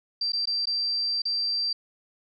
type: tone with dropouts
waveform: sine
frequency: 4699 Hz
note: D8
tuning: in tune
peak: -24 dBFS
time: 0.21-1.73 s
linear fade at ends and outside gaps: 5 ms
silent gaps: 0.321-0.332 / 0.456-0.472 / 0.656-0.67 / 1.22-1.253 s
effects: none